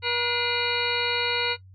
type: harmonic tone with a mistuned harmonic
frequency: 480 Hz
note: B4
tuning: 49 cents flat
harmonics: 1 / 2 / 3 / 4 / 5 / 6 / 8 / 9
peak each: -31 / -31 / -31 / -31 / -31 / -31 / -31 / -31 dBFS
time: 0.02-1.57 s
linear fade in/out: 50 ms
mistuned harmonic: 4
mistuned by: +120 cents
effects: noise-tail reverb RT60 0.1 s tail -17 dB re dry + added 94 Hz sine -46 dBFS peak until 1.74 s